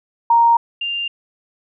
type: tone pair in turn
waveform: sine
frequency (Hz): 932.3 / 2794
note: A#5 / F7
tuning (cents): 0 / 0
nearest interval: octave + perfect fifth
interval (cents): 1900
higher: second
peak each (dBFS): -9 / -20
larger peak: first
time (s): 0.3-0.57 / 0.81-1.08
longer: neither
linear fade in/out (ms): 5
effects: none